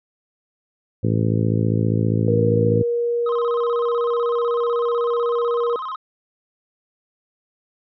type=harmonic tone; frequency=55 Hz; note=A1; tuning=in tune; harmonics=2 / 3 / 4 / 5 / 6 / 7 / 8 / 9; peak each=-19 / -23 / -25 / -27 / -29 / -30 / -31 / -32 dBFS; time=1.03-2.83 s; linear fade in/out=10 ms
type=tone; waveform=sine; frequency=474.1 Hz; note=A#4; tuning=29 cents sharp; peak=-18 dBFS; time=2.28-5.76 s; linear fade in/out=2 ms
type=tone with vibrato; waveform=triangle; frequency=1155 Hz; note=D6; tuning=29 cents flat; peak=-24 dBFS; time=3.26-5.96 s; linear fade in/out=5 ms; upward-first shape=square; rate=16 Hz; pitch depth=160 cents each way
effects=resampled to 11025 Hz

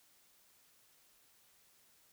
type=silence; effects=white hiss -68 dBFS RMS until 2.12 s

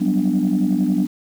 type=chord; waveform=sine; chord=G major seventh; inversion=third; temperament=equal; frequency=185 / 196 / 246.9 / 293.7 Hz; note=F#3 / G3 / B3 / D4; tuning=0 / 0 / 0 / 0 cents; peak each=-20 dBFS; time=0-1.07 s; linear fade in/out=20 ms; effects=tanh soft clip ceiling -9 dBFS + 7-bit

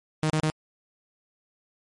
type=tone bursts; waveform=sawtooth; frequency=155.56 Hz; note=D#3; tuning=in tune; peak=-18 dBFS; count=3; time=0.23-0.5 s; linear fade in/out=0 ms; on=68 ms; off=33 ms; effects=MP3 48 kbps

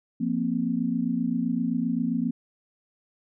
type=chord; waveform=sine; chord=F suspended fourth; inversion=none; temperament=equal with one note detuned; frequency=174.61 / 234 / 261.6 Hz; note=F3 / Bb3 / C4; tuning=0 / +7 / 0 cents; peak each=-30 / -26 / -28 dBFS; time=0.2-2.31 s; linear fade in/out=10 ms; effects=none

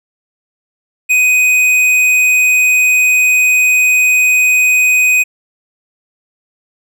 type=tone with tanh clipping; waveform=sine; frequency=2500 Hz; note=D#7; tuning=8 cents sharp; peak=-9 dBFS; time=1.09-5.24 s; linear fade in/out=20 ms; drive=12 dB; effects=none

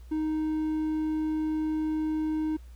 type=tone; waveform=triangle; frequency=311.1 Hz; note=D#4; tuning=in tune; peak=-24 dBFS; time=0.11-2.57 s; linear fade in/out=10 ms; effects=added 60 Hz sine -44 dBFS peak until 2.75 s + pink hiss -63 dBFS RMS until 2.75 s

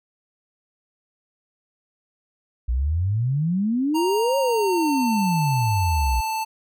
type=exponential two-way sweep; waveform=sine; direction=up then down; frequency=57.1 to 560 to 57.1 Hz; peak=-19 dBFS; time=2.68-6.21 s; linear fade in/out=10 ms; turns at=4.38 s
type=tone with pitch glide; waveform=square; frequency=932.3 to 883 Hz; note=A#5 to A5; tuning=0 to +6 cents; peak=-24 dBFS; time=3.94-6.45 s; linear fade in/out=20 ms; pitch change=-94 cents; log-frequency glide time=4.37-5.37 s
effects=none

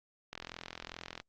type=click train; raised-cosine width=0.2 ms; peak=-23 dBFS; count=38; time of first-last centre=0.33-1.201 s; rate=42.5 Hz; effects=low-pass 5000 Hz 12 dB/octave + Opus 48 kbps

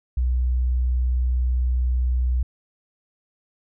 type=tone; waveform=sine; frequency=62.2 Hz; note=B1; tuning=13 cents sharp; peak=-18 dBFS; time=0.17-2.43 s; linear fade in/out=5 ms; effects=none

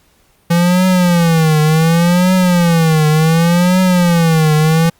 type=tone with vibrato; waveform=square; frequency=168.6 Hz; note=E3; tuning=39 cents sharp; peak=-9 dBFS; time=0.5-4.9 s; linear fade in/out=10 ms; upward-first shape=triangle; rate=0.68 Hz; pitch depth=180 cents each way; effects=pink hiss -54 dBFS RMS until 4.99 s + Opus 48 kbps

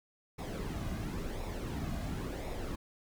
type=noise with flanger; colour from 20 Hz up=brown; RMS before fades=-38 dBFS; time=0.38-2.76 s; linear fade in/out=10 ms; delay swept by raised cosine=0.65 to 2.25 ms; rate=0.95 Hz; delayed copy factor=-0.55; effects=none

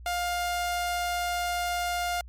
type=tone; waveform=sawtooth; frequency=705 Hz; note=F5; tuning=16 cents sharp; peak=-23 dBFS; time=0.06-2.21 s; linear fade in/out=2 ms; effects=added 60 Hz sine -42 dBFS peak until 2.28 s + MP3 64 kbps

